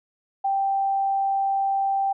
sine tone, 784 Hz, G5, in tune, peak -20 dBFS, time 0.44-2.13 s, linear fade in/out 10 ms, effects none

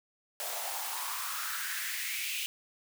white noise with high-pass filter sweep, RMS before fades -36 dBFS, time 0.4-2.46 s, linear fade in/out 0 ms, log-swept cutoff 600 to 2800 Hz, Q 4.6, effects none

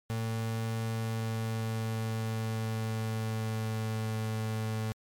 35% pulse tone with pitch glide, 112.7 to 109.94 Hz, A2 to A2, +42 to -1 cents, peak -29 dBFS, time 0.1-4.92 s, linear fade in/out 0 ms, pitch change -43 cents, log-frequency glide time 0.65-4.24 s, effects MP3 96 kbps

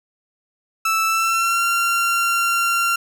30% pulse tone with pitch glide, 1318.5 to 1377.7 Hz, E6 to F6, 0 to -24 cents, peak -14 dBFS, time 0.85-2.96 s, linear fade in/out 5 ms, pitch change +76 cents, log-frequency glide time 1.06-1.64 s, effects none

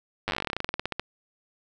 slowing click train, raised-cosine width 0.3 ms, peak -12 dBFS, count 24, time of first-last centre 0.28-0.996 s, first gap 9 ms, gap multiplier 1.1, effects none

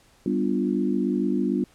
sine chord, G dominant seventh, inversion none, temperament equal, 196 / 246.9 / 293.7 / 349.2 Hz, G3 / B3 / D4 / F4, 0 / 0 / 0 / 0 cents, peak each -26 / -26 / -27 / -28 dBFS, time 0.26-1.64 s, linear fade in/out 2 ms, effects pink hiss -58 dBFS RMS until 1.74 s + low-pass 11000 Hz 12 dB/octave

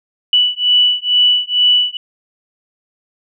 sine beating tone pair, 2960 / 2962.2 Hz, F#7 / F#7, 0 / +1 cents, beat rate 2.2 Hz, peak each -13 dBFS, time 0.33-1.97 s, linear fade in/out 2 ms, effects none

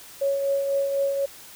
sine tone with tremolo, 554.4 Hz, C#5, in tune, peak -19 dBFS, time 0.21-1.26 s, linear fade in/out 10 ms, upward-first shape triangle, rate 4 Hz, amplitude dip 45%, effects white hiss -45 dBFS RMS until 1.55 s

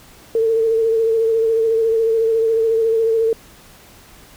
sine tone with vibrato, 450.5 Hz, A4, 41 cents sharp, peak -13 dBFS, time 0.35-3.33 s, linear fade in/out 2 ms, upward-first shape sine, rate 14 Hz, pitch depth 30 cents each way, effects pink hiss -45 dBFS RMS until 4.36 s

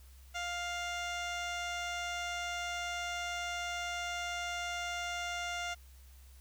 15% pulse tone with low-pass filter, 701 Hz, F5, 6 cents sharp, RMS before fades -38 dBFS, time 0.34-5.75 s, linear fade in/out 20 ms, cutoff 5400 Hz, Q 1.8, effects added 65 Hz sine -53 dBFS peak until 6.4 s + white hiss -64 dBFS RMS until 6.4 s

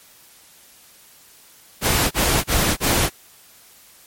pink noise bursts, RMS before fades -18 dBFS, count 4, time 1.81-3.1 s, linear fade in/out 50 ms, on 300 ms, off 30 ms, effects white hiss -49 dBFS RMS until 4.06 s + MP3 64 kbps

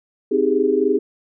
sine chord, Ab major seventh, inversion first, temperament equal with one note detuned, 261.6 / 312.9 / 392 / 415.3 Hz, C4 / Eb4 / G4 / Ab4, 0 / +10 / 0 / 0 cents, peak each -23 / -23 / -19 / -18 dBFS, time 0.31-0.99 s, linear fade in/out 10 ms, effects none

